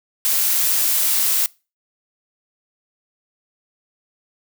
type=noise; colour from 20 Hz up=blue; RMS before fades=-18 dBFS; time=0.25-1.46 s; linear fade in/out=0 ms; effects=noise-tail reverb RT60 0.3 s tail -24 dB re dry